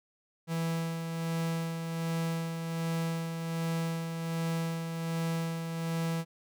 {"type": "tone with tremolo", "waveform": "45% pulse", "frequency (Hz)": 164.81, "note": "E3", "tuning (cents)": 0, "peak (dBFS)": -29, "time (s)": [0.47, 6.25], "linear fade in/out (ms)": 50, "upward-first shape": "sine", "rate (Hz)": 1.3, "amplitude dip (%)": 45, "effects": []}